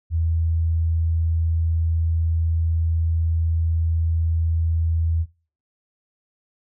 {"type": "tone", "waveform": "sine", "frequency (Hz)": 82, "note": "E2", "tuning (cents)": -9, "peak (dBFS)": -18, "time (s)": [0.1, 5.26], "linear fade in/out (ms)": 50, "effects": ["noise-tail reverb RT60 0.4 s tail -21 dB re dry"]}